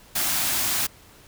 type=band-stop noise; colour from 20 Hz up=white; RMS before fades=-24 dBFS; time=0.15-0.87 s; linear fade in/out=10 ms; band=400 to 580 Hz; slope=96 dB/octave; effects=pink hiss -51 dBFS RMS until 1.27 s